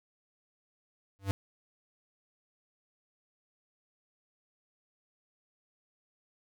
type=tone with exponential growth; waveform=square; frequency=98 Hz; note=G2; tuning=in tune; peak=-24 dBFS; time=1.19-1.31 s; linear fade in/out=0 ms; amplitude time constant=24 ms; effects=none